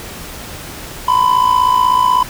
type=tone with amplitude modulation; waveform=triangle; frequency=1003 Hz; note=B5; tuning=26 cents sharp; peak=-4 dBFS; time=1.08-2.23 s; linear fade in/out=5 ms; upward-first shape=sine; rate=56.2 Hz; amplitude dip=75%; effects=pink hiss -30 dBFS RMS until 2.29 s